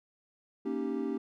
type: chord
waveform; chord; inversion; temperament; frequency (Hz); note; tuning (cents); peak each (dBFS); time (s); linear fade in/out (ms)
triangle; Eb dominant seventh; second; equal; 233.1 / 277.2 / 311.1 / 392; Bb3 / Db4 / Eb4 / G4; 0 / 0 / 0 / 0; -35 / -33 / -36 / -34; 0.65-1.18; 10
effects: none